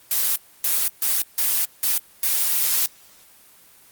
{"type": "noise bursts at uneven times", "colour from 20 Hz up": "blue", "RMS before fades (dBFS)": -20, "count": 6, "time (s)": [[0.11, 0.36], [0.64, 0.88], [1.02, 1.22], [1.38, 1.65], [1.83, 1.98], [2.23, 2.86]], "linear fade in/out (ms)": 2, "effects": ["white hiss -51 dBFS RMS until 3.91 s", "Opus 24 kbps"]}